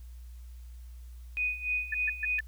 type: tone with tremolo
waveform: sine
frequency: 2487 Hz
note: D#7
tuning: 1 cent flat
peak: -26 dBFS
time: 1.37-2.39 s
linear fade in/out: 0 ms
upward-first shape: sine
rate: 3.4 Hz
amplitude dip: 80%
type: tone bursts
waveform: sine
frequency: 1760 Hz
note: A6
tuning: in tune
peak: -28 dBFS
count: 4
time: 1.92-2.406 s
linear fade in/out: 5 ms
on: 24 ms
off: 130 ms
effects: added 60 Hz sine -43 dBFS peak until 2.47 s + white hiss -65 dBFS RMS until 2.47 s